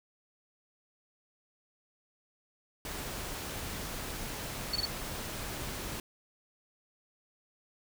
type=noise; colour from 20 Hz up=pink; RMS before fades=-39 dBFS; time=2.85-6 s; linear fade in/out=2 ms
type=tone bursts; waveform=sine; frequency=4435 Hz; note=C#8; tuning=in tune; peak=-28 dBFS; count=3; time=4.73-4.855 s; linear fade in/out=5 ms; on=27 ms; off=22 ms
effects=none